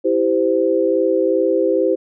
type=chord; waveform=sine; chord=C major; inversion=first; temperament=equal with one note detuned; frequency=329.6 / 392 / 515.5 Hz; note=E4 / G4 / C5; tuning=0 / 0 / -26 cents; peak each=-19 / -18 / -17 dBFS; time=0.04-1.96 s; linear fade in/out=20 ms; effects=none